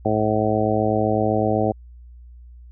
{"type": "harmonic tone", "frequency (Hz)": 107.9, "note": "A2", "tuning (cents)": -33, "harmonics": [1, 2, 3, 4, 5, 6, 7], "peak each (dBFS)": [-25, -25, -25, -25, -25, -25, -25], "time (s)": [0.05, 1.72], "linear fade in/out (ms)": 5, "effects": ["added 60 Hz sine -40 dBFS peak until 2.71 s"]}